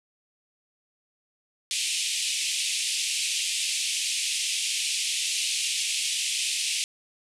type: band-pass noise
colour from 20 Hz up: pink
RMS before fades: -28 dBFS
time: 1.71-6.84 s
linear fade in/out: 0 ms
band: 2400 to 10000 Hz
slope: 48 dB/octave
effects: none